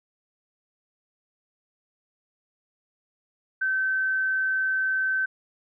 sine tone, 1539 Hz, G6, 32 cents flat, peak -22 dBFS, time 3.61-5.26 s, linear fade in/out 10 ms, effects none

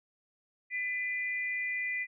sine tone pair together, 2004 / 2400 Hz, B6 / D7, +25 / +37 cents, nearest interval minor third, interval 312 cents, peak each -32 / -37 dBFS, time 0.7-2.07 s, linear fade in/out 50 ms, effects none

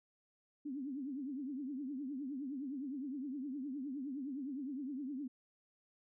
sine tone with vibrato, 273.7 Hz, C#4, 22 cents flat, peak -39 dBFS, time 0.65-5.28 s, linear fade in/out 10 ms, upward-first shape triangle, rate 9.7 Hz, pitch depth 190 cents each way, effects none

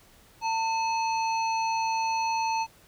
harmonic tone with a mistuned harmonic, 860 Hz, A5, 40 cents flat, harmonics 1 / 3 / 5 / 7, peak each -25 / -35 / -39 / -42 dBFS, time 0.41-2.67 s, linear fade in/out 50 ms, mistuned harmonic 1, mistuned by +78 cents, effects pink hiss -57 dBFS RMS until 2.87 s

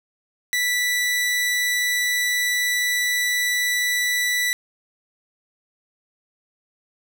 sawtooth tone, 1969 Hz, B6, 6 cents flat, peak -16 dBFS, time 0.53-4.53 s, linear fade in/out 0 ms, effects 8-bit

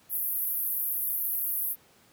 white band-pass noise, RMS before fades -30 dBFS, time 0.09-1.76 s, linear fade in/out 50 ms, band 11000 to 16000 Hz, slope 96 dB/octave, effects pink hiss -60 dBFS RMS until 2.12 s + high-pass 100 Hz 12 dB/octave

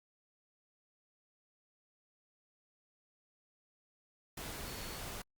sine tone in noise, 4400 Hz, C#8, 14 cents flat, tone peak -53 dBFS, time 4.67-4.98 s, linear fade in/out 5 ms, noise pink, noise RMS -44 dBFS, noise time 4.37-5.22 s, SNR -12 dB, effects Opus 48 kbps

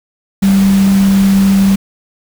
sine tone in noise, 195.2 Hz, G3, 7 cents flat, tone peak -6 dBFS, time 0.42-1.76 s, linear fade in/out 10 ms, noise pink, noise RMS -23 dBFS, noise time 0.42-1.76 s, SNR +14 dB, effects none

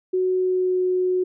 sine tone with pitch glide, 370 to 366.6 Hz, F#4 to F#4, 0 to -16 cents, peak -18 dBFS, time 0.13-1.24 s, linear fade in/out 10 ms, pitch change -16 cents, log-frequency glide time 0.36-0.83 s, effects none

